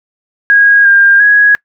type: tone with pitch steps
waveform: sine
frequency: 1641 / 1603 / 1663 Hz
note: G#6 / G6 / G#6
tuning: -21 / +38 / +2 cents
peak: -3 dBFS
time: 0.5-1.55 s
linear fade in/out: 0 ms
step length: 350 ms
effects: noise-tail reverb RT60 0.1 s tail -24 dB re dry